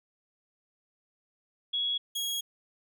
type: tone pair in turn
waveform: sine / sawtooth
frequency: 3342 / 3307 Hz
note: G#7 / G#7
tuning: +10 / -8 cents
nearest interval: unison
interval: 18 cents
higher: first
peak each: -27 dBFS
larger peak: neither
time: 1.73-1.98 / 2.15-2.41 s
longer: second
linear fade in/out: 10 ms
effects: none